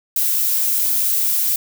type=noise; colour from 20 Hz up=violet; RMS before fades=-18 dBFS; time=0.16-1.56 s; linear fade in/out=2 ms; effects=none